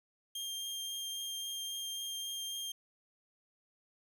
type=tone with vibrato; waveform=sawtooth; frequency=3200 Hz; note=G7; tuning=35 cents sharp; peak=-35 dBFS; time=0.35-2.72 s; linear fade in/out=5 ms; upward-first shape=triangle; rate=3.7 Hz; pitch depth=9 cents each way; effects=none